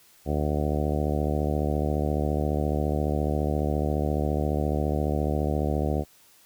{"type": "harmonic tone", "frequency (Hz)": 74.5, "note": "D2", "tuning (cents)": 25, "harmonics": [1, 2, 3, 4, 5, 6, 7, 8, 9, 10], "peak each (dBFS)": [-27, -30, -32, -33, -34, -35, -35, -36, -37, -37], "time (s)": [0.25, 6.05], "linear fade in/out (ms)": 50, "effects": ["white hiss -57 dBFS RMS until 6.45 s"]}